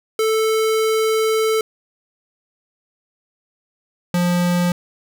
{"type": "tone pair in turn", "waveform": "square", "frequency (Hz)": [440, 176.24], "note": ["A4", "F3"], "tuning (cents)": [0, 16], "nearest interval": "octave + major third", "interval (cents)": 1584, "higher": "first", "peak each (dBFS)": -16, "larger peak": "neither", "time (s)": [[0.19, 1.61], [4.14, 4.72]], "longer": "first", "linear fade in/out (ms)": 2, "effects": []}